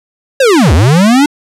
square linear two-way sweep, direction down then up, 558 to 67.4 to 300.6 Hz, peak -5 dBFS, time 0.4-1.26 s, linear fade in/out 5 ms, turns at 0.73 s, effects low-pass 10000 Hz 12 dB/octave

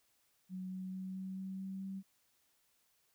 sine tone with pitch steps, 185.6 / 186.78 / 187.97 / 189.17 / 190.38 / 191.59 / 192.81 Hz, F#3 / F#3 / F#3 / F#3 / F#3 / G3 / G3, +6 / +17 / +28 / +39 / +50 / -39 / -28 cents, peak -40 dBFS, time 0.49-2.03 s, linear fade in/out 50 ms, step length 220 ms, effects white hiss -75 dBFS RMS until 3.14 s

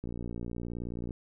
click train, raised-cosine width 3 ms, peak -25 dBFS, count 64, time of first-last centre 0.04-1.108 s, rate 59 Hz, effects none

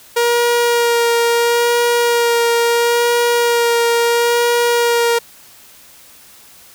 sawtooth tone with vibrato, 472.6 Hz, A#4, 24 cents sharp, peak -8 dBFS, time 0.16-5.19 s, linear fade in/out 10 ms, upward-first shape sine, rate 0.74 Hz, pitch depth 15 cents each way, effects white hiss -43 dBFS RMS until 6.74 s

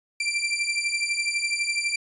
sawtooth beating tone pair, 2349 / 2361 Hz, D7 / D7, 0 / +9 cents, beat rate 12 Hz, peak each -24 / -23 dBFS, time 0.2-1.96 s, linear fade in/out 5 ms, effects resampled to 24000 Hz

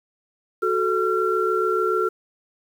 sine tone cluster, 370.4 / 437.3 / 1365 Hz, F#4 / A4 / F6, +2 / -11 / -40 cents, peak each -23 dBFS, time 0.62-2.09 s, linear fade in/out 10 ms, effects 8-bit

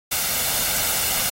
white noise with comb filter, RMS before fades -22 dBFS, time 0.11-1.3 s, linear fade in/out 10 ms, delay 1.4 ms, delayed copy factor +0.5, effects AAC 48 kbps

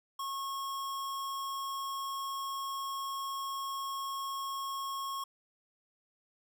square tone, 1091 Hz, C#6, 28 cents flat, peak -36 dBFS, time 0.19-5.24 s, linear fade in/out 5 ms, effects none

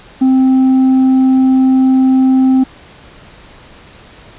triangle tone with tanh clipping, 261.6 Hz, C4, in tune, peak -7 dBFS, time 0.21-2.64 s, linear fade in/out 10 ms, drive 8 dB, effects pink hiss -39 dBFS RMS until 4.38 s + resampled to 8000 Hz

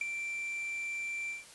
triangle tone with ADSR envelope, 2349 Hz, D7, in tune, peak -25 dBFS, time 0.01-1.45 s, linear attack 4 ms, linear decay 10 ms, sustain -8 dB, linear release 160 ms, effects white hiss -53 dBFS RMS until 1.54 s + resampled to 24000 Hz

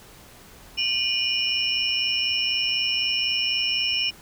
sine tone cluster, 2446 / 2842 / 2966 / 5390 Hz, D#7 / F7 / F#7 / E8, -30 / +30 / +4 / +38 cents, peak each -27 dBFS, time 0.77-4.11 s, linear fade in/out 20 ms, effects pink hiss -48 dBFS RMS until 4.21 s

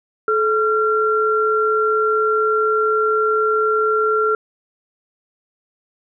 sine tone pair together, 432.2 / 1372 Hz, A4 / F6, -31 / -31 cents, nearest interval octave + minor sixth, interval 2000 cents, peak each -17 dBFS, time 0.28-4.35 s, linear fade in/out 2 ms, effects none

